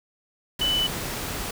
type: tone in noise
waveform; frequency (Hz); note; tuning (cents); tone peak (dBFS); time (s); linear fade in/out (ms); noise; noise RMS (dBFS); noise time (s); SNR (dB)
sine; 2989; F#7; +17; -21; 0.61-0.87; 5; pink; -31; 0.59-1.51; +7
effects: none